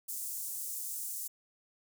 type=high-pass noise; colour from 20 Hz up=pink; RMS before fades=-39 dBFS; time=0.08-1.28 s; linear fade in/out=10 ms; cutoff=7600 Hz; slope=24 dB/octave; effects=none